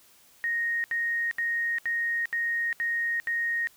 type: tone bursts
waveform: sine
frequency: 1864.7 Hz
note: A#6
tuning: in tune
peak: -25 dBFS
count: 7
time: 0.44-3.672 s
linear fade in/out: 0 ms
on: 400 ms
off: 72 ms
effects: white hiss -58 dBFS RMS until 3.76 s